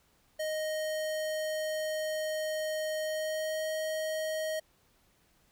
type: tone with pitch glide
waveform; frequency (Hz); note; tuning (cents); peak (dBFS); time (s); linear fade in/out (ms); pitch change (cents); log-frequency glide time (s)
square; 622.3 to 628.4; D#5 to D#5; 0 to +17; -32; 0.39-4.6; 10; +17; 3.02-3.7
effects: pink hiss -68 dBFS RMS until 5.51 s